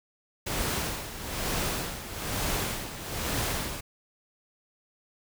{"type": "noise with tremolo", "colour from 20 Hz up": "pink", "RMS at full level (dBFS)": -29, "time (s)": [0.46, 3.81], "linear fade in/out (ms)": 10, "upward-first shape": "sine", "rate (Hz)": 1.1, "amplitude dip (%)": 70, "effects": []}